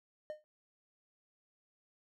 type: tone with exponential decay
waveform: triangle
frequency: 610 Hz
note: D#5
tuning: 34 cents flat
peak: -34 dBFS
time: 0.3-0.44 s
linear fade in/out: 0 ms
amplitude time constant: 30 ms
effects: none

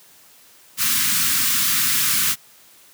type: band-stop noise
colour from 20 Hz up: white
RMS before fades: -19 dBFS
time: 0.77-2.36 s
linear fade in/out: 50 ms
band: 280 to 1100 Hz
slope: 48 dB/octave
effects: white hiss -50 dBFS RMS until 2.93 s + high-pass 100 Hz 12 dB/octave

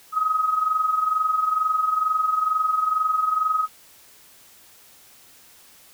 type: tone with amplitude modulation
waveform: sine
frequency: 1265 Hz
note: D#6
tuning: 28 cents sharp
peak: -16 dBFS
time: 0.12-3.68 s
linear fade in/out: 50 ms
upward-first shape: sine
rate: 22.2 Hz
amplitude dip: 65%
effects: white hiss -51 dBFS RMS until 5.93 s

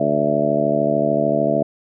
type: harmonic tone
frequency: 73.42 Hz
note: D2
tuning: in tune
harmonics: 2 / 3 / 4 / 5 / 6 / 7 / 8 / 9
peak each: -27 / -24 / -24 / -27 / -27 / -31 / -22 / -19 dBFS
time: 0-1.63 s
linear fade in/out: 5 ms
effects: none

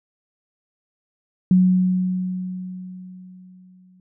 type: tone with exponential decay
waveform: sine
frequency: 183.8 Hz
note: F#3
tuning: 11 cents flat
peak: -10 dBFS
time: 1.51-4 s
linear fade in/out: 2 ms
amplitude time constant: 540 ms
effects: none

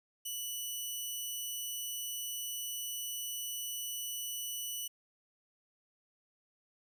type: tone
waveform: 10% pulse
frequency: 2960 Hz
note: F#7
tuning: in tune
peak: -29 dBFS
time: 0.25-4.88 s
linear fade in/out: 10 ms
effects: none

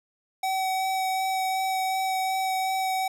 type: tone with vibrato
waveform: square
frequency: 759 Hz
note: F#5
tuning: 44 cents sharp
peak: -25 dBFS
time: 0.43-3.08 s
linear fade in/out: 5 ms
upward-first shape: sine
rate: 2.7 Hz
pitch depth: 9 cents each way
effects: none

